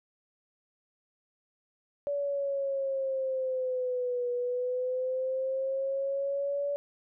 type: linear two-way sweep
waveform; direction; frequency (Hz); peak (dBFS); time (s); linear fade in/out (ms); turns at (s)
sine; down then up; 573 to 486.4 to 573; -28; 2.07-6.76; 0; 4.3
effects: none